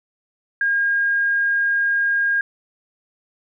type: tone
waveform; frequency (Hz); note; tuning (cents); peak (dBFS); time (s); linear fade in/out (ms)
sine; 1620; G#6; -43; -16; 0.61-2.41; 2
effects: none